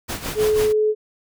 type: noise with tremolo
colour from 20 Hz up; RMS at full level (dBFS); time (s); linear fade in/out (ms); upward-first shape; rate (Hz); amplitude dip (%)
pink; -26; 0.08-0.73; 20; sine; 6.1; 70
type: tone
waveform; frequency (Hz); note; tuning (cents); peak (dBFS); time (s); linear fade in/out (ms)
sine; 428.4; A4; -46; -15; 0.35-0.95; 50
effects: none